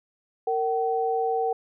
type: tone pair together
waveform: sine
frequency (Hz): 459.3 / 762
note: A#4 / G5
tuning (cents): -26 / -49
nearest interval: major sixth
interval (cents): 877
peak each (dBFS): -25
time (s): 0.47-1.53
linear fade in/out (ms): 5
effects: none